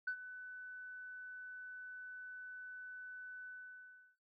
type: tone with ADSR envelope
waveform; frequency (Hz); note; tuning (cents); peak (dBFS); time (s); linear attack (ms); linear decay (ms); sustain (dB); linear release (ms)
sine; 1500; F#6; +23; -33; 0.07-4.17; 8; 79; -13; 700
effects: noise-tail reverb RT60 0.2 s tail -18 dB re dry + tanh soft clip ceiling -31 dBFS

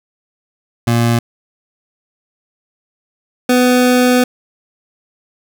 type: tone pair in turn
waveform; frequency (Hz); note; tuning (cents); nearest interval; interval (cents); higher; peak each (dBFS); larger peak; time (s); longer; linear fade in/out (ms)
25% pulse; 117.5 / 249.6; A#2 / B3; +14 / +19; octave + minor second; 1305; second; -7 / -5; second; 0.87-1.19 / 3.49-4.24; second; 5
effects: none

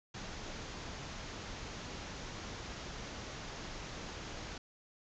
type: low-pass noise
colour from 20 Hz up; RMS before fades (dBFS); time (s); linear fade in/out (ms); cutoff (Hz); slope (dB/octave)
pink; -45; 0.14-4.58; 5; 7000; 96
effects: none

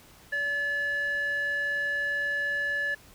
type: tone with band-pass filter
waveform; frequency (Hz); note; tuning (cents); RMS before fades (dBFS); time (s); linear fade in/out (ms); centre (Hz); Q
square; 574; D5; -40; -29; 0.32-2.95; 10; 1600; 8.8
effects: pink hiss -54 dBFS RMS until 3.14 s

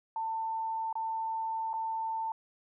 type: tone with dropouts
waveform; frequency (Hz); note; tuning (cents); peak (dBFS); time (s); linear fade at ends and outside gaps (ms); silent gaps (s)
sine; 894; A5; +27; -31; 0.16-2.32; 2; 0.928-0.954 / 1.732-1.738
effects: none

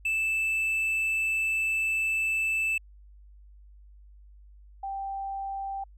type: tone pair in turn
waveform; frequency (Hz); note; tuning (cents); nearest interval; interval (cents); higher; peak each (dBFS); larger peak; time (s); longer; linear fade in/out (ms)
triangle / sine; 2637 / 784; E7 / G5; 0 / 0; octave + major sixth; 2100; first; -23 / -31; first; 0.05-2.78 / 4.83-5.84; first; 5
effects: added 50 Hz sine -49 dBFS peak until 5.97 s

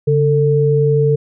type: tone pair together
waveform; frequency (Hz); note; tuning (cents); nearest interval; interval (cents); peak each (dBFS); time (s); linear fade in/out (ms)
sine; 142 / 446.2; C#3 / A4; +42 / +24; octave + minor sixth; 1982; -13; 0.07-1.16; 10
effects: none

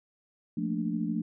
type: chord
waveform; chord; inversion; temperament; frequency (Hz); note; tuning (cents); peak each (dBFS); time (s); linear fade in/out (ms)
sine; Bb major seventh; second; equal; 174.61 / 220 / 233.1 / 293.7; F3 / A3 / Bb3 / D4; 0 / 0 / 0 / 0; -33 / -32 / -36 / -34; 0.57-1.22; 5
effects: none

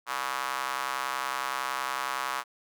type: tone with high-pass filter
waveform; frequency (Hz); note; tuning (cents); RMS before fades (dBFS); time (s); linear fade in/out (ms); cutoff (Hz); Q
square; 65.41; C2; 0; -32; 0.06-2.44; 50; 1100; 2.7
effects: none

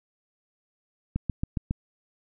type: click train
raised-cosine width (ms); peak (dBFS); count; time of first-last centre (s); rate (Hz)
5; -14; 5; 1.16-1.709; 7.28
effects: none

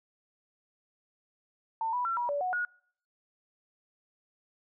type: tone with pitch steps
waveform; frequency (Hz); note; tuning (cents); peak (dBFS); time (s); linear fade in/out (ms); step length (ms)
sine; 898 / 984 / 1355 / 964 / 575 / 734 / 1449; A5 / B5 / E6 / B5 / D5 / F#5 / F#6; +35 / -7 / +47 / -42 / -37 / -14 / -37; -28; 1.81-2.65; 2; 120
effects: noise-tail reverb RT60 0.6 s tail -26 dB re dry

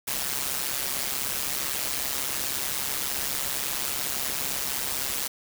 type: noise with amplitude modulation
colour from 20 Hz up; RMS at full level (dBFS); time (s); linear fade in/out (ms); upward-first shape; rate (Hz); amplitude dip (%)
white; -26; 0.07-5.28; 10; sine; 136; 75
effects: none

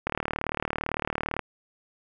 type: click train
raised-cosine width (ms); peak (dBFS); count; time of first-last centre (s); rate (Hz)
0.5; -12; 51; 0.07-1.393; 37.8
effects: none

